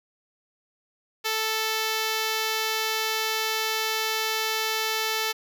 5% pulse tone, 440 Hz, A4, in tune, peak -13 dBFS, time 1.24-5.33 s, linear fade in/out 20 ms, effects none

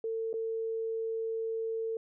sine tone with dropouts, 450 Hz, A4, 39 cents sharp, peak -31 dBFS, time 0.04-1.97 s, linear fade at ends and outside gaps 2 ms, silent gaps 0.33-0.339 s, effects none

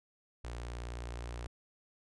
sawtooth tone with notch filter, 59.3 Hz, A#1, 30 cents sharp, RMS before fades -42 dBFS, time 0.44-1.47 s, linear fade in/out 5 ms, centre 190 Hz, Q 0.93, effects resampled to 22050 Hz

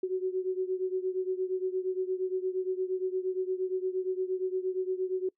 sine beating tone pair, 370 / 378.6 Hz, F#4 / F#4, 0 / +40 cents, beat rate 8.6 Hz, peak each -30 / -33 dBFS, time 0.03-5.29 s, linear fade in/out 5 ms, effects noise-tail reverb RT60 0.1 s tail -24 dB re dry

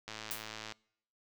click train, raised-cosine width 0.2 ms, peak -25 dBFS, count 71, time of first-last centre 0.08-0.722 s, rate 109 Hz
blue noise with exponential decay, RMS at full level -35 dBFS, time 0.31-0.49 s, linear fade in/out 0 ms, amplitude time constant 39 ms
effects noise-tail reverb RT60 0.7 s tail -25 dB re dry

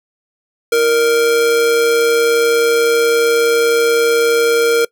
square tone with amplitude modulation, 465.9 Hz, A#4, 1 cent flat, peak -9 dBFS, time 0.72-4.85 s, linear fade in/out 5 ms, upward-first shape sine, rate 139 Hz, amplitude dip 35%, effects noise-tail reverb RT60 0.1 s tail -23 dB re dry

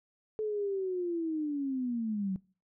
sine linear sweep, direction down, 435.8 to 184.5 Hz, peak -30 dBFS, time 0.39-2.36 s, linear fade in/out 0 ms, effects noise-tail reverb RT60 0.4 s tail -23 dB re dry

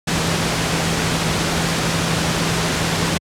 sine tone in noise, 164.81 Hz, E3, in tune, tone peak -23 dBFS, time 0.07-3.18 s, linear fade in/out 10 ms, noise pink, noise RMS -19 dBFS, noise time 0.07-3.18 s, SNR -7 dB, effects high-pass 80 Hz 12 dB/octave + low-pass 8000 Hz 12 dB/octave

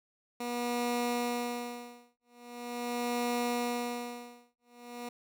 15% pulse tone with tremolo, 241.3 Hz, B3, 40 cents flat, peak -23 dBFS, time 0.4-5.09 s, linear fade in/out 5 ms, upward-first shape sine, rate 0.42 Hz, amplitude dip 100%, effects none

